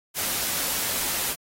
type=noise; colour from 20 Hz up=white; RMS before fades=-27 dBFS; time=0.14-1.36 s; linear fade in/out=50 ms; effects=AAC 48 kbps